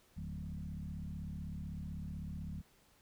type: tone with frequency modulation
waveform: sine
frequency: 122.9 Hz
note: B2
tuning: 8 cents flat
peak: -40 dBFS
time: 0.16-2.62 s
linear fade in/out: 20 ms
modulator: 35.9 Hz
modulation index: 2.3
effects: pink hiss -68 dBFS RMS until 3.01 s